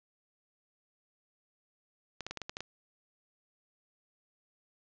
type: clicks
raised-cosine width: 0.2 ms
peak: -21 dBFS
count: 8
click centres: 2.207 / 2.266 / 2.31 / 2.373 / 2.417 / 2.495 / 2.569 / 2.606 s
effects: resampled to 16000 Hz + 10-bit